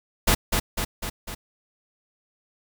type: noise with echo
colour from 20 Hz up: pink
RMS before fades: -18 dBFS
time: 0.27-0.35 s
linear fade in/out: 10 ms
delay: 250 ms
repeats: 4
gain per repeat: -4 dB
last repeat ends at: 1.35 s
effects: none